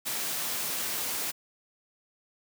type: high-pass noise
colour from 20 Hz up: white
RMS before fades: -32 dBFS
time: 0.05-1.32 s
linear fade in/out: 20 ms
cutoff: 120 Hz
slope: 12 dB/octave
effects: none